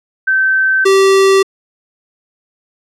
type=tone pair in turn; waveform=sine / square; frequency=1545 / 388 Hz; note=G6 / G4; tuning=-26 / -18 cents; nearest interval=2 octaves; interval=2392 cents; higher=first; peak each=-9 / -7 dBFS; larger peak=second; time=0.27-0.85 / 0.85-1.43 s; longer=neither; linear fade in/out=10 ms; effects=low-pass 9000 Hz 12 dB/octave